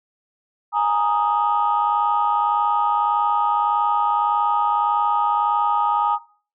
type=chord; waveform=sine; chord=Ab suspended second; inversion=none; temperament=equal; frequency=830.6 / 932.3 / 1244.5 Hz; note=Ab5 / Bb5 / Eb6; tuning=0 / 0 / 0 cents; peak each=-20 / -20 / -21 dBFS; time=0.72-6.19 s; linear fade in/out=50 ms; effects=noise-tail reverb RT60 0.4 s tail -19 dB re dry + tanh soft clip ceiling -9 dBFS